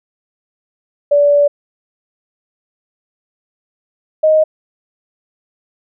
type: tone pair in turn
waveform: sine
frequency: 578 / 623.9 Hz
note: D5 / D#5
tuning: -28 / +5 cents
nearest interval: minor second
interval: 133 cents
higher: second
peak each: -7 dBFS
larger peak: neither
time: 1.11-1.48 / 4.23-4.44 s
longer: first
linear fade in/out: 10 ms
effects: none